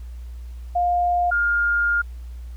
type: tone pair in turn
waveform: sine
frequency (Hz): 706 / 1412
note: F5 / F6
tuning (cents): +19 / +19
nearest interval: octave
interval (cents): 1200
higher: second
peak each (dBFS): -17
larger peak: neither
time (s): 0.75-1.31 / 1.31-2.02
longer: second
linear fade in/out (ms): 10
effects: added 60 Hz sine -32 dBFS peak until 2.56 s + pink hiss -57 dBFS RMS until 2.56 s